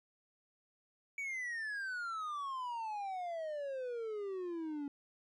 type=exponential sweep; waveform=triangle; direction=down; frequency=2286 to 280.1 Hz; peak=-36 dBFS; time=1.18-4.88 s; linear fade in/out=2 ms; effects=resampled to 24000 Hz